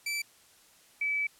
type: tone pair in turn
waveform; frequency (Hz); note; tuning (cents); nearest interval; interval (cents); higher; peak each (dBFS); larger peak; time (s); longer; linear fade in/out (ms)
sawtooth / sine; 2324 / 2299; D7 / D7; -19 / -37; unison; 18; first; -27; neither; 0.06-0.22 / 1.01-1.27; second; 5
effects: white hiss -60 dBFS RMS until 1.39 s + low-pass 12000 Hz 12 dB/octave